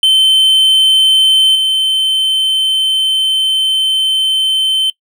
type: tone with level steps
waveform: triangle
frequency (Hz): 3084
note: G7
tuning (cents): -29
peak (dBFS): -4 / -8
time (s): 0.03-4.9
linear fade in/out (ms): 2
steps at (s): 1.55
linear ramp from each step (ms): 5
effects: noise-tail reverb RT60 0.1 s tail -22 dB re dry